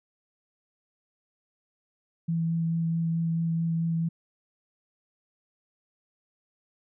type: tone with vibrato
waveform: sine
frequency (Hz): 165.3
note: E3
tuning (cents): +5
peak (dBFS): -24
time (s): 2.28-4.09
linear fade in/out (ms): 10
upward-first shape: sine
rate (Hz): 4.6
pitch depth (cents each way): 10
effects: none